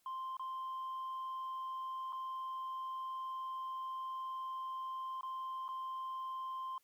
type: tone with dropouts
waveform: sine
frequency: 1046.5 Hz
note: C6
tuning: in tune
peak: -37 dBFS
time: 0.06-6.78 s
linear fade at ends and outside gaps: 2 ms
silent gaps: 0.369-0.395 / 2.124-2.129 / 5.21-5.231 / 5.681-5.688 s
effects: tanh soft clip ceiling -38 dBFS + white hiss -75 dBFS RMS until 6.83 s